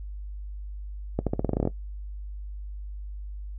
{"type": "accelerating click train", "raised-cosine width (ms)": 2, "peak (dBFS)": -11, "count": 12, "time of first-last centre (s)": [1.19, 1.674], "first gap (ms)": 77, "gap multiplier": 0.88, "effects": ["noise-tail reverb RT60 0.1 s tail -17 dB re dry", "added 50 Hz sine -34 dBFS peak until 3.58 s"]}